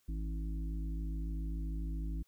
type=harmonic tone with a mistuned harmonic; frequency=53.5 Hz; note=A1; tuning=48 cents flat; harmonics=1 / 3 / 5 / 6; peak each=-35 / -45 / -49 / -51 dBFS; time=0.08-2.23 s; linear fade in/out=10 ms; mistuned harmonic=3; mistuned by=+40 cents; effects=white hiss -74 dBFS RMS until 2.27 s